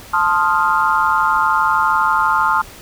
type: chord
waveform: sine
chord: F dominant seventh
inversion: first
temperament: equal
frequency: 880 / 1046.5 / 1244.5 / 1396.9 Hz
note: A5 / C6 / Eb6 / F6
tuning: 0 / 0 / 0 / 0 cents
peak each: -18 dBFS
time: 0.13-2.62 s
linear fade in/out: 10 ms
effects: pink hiss -38 dBFS RMS until 2.81 s